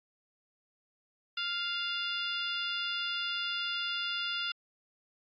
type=harmonic tone; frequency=698.5 Hz; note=F5; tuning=in tune; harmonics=2 / 3 / 4 / 5 / 6 / 7; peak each=-37 / -46 / -36 / -38 / -47 / -41 dBFS; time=1.37-4.52 s; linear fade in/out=5 ms; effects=AAC 48 kbps